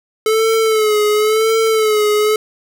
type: tone with vibrato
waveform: square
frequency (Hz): 433.5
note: A4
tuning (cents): -26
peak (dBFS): -12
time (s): 0.26-2.36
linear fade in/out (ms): 2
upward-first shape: sine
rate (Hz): 0.95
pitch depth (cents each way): 56
effects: none